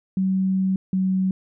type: tone pair in turn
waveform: sine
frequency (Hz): 189.6 / 188.29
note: F#3 / F#3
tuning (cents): +43 / +31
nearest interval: unison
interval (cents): 12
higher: first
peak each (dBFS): -18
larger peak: neither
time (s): 0.17-0.76 / 0.93-1.31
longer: first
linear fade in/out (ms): 2
effects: none